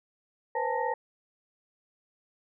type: tone cluster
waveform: sine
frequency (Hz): 486.9 / 525 / 840 / 897 / 1875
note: B4 / C5 / G#5 / A5 / A#6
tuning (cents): -25 / +6 / +19 / +33 / +10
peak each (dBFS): -33 / -34 / -36 / -30 / -38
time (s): 0.55-0.94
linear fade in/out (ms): 5
effects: none